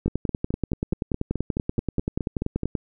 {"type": "two click trains", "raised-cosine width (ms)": 3, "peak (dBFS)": [-13, -11], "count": [13, 29], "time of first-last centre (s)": [[0.08, 2.633], [0.06, 2.752]], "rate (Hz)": [4.7, 10.4], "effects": []}